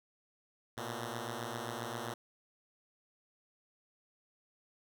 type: beating tone pair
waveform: 5% pulse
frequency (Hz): 114.1 / 121.7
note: A#2 / B2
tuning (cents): -37 / -25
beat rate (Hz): 7.6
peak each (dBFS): -30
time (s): 0.77-2.14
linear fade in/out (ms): 5
effects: none

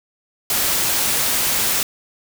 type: noise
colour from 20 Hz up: white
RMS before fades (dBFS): -19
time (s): 0.5-1.83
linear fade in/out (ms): 2
effects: none

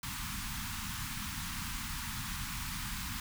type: band-stop noise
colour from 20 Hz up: pink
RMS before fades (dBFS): -39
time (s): 0.03-3.2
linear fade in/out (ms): 2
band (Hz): 260 to 910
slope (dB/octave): 48
effects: none

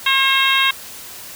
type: harmonic tone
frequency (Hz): 538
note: C5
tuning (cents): +48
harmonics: 2 / 3 / 4 / 5 / 6 / 7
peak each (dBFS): -20 / -20 / -20 / -20 / -20 / -20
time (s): 0.06-0.71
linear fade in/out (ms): 5
effects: white hiss -35 dBFS RMS until 1.35 s

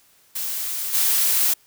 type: noise with level steps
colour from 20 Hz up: blue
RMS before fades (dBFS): -27 / -19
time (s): 0.35-1.54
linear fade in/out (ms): 10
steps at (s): 0.93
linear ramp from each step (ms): 20
effects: white hiss -57 dBFS RMS until 1.66 s

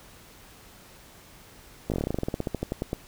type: slowing click train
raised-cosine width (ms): 2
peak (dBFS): -14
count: 21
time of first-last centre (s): 1.9-2.931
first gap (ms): 18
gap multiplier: 1.1
effects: pink hiss -51 dBFS RMS until 3.07 s

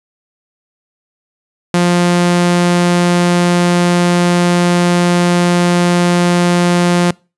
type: tone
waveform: sawtooth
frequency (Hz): 175.5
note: F3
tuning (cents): +9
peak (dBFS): -5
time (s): 1.74-7.11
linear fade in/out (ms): 2
effects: noise-tail reverb RT60 0.3 s tail -25 dB re dry + resampled to 24000 Hz

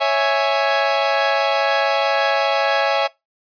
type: chord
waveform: sawtooth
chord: C# minor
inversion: none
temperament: equal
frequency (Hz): 554.4 / 659.3 / 830.6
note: C#5 / E5 / G#5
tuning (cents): 0 / 0 / 0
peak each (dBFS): -16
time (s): 0-3.08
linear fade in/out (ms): 20
effects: noise-tail reverb RT60 0.2 s tail -22 dB re dry + resampled to 11025 Hz

